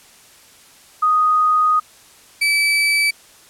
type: tone pair in turn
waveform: sine / 35% pulse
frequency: 1244.5 / 2305 Hz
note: D#6 / D7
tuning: 0 / -33 cents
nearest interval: major seventh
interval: 1067 cents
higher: second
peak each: -12 dBFS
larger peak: neither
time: 1.02-1.8 / 2.41-3.11 s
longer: first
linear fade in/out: 10 ms
effects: white hiss -47 dBFS RMS until 3.49 s + low-pass 11000 Hz 12 dB/octave